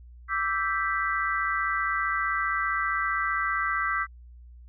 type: chord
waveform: sine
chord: E minor seventh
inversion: third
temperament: equal with one note detuned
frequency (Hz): 1163.2 / 1318.5 / 1568 / 1975.5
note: D6 / E6 / G6 / B6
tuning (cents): -17 / 0 / 0 / 0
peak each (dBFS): -30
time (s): 0.28-4.07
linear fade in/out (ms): 50
effects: added 60 Hz sine -45 dBFS peak until 4.68 s